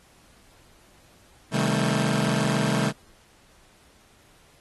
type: chord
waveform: sawtooth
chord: A half-diminished seventh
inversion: first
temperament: just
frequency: 132 / 158.4 / 198 / 220 Hz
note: C3 / Eb3 / G3 / A3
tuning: +16 / +31 / +18 / 0 cents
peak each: -23 dBFS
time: 1.51-2.93 s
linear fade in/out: 50 ms
effects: pink hiss -57 dBFS RMS until 4.6 s + AAC 32 kbps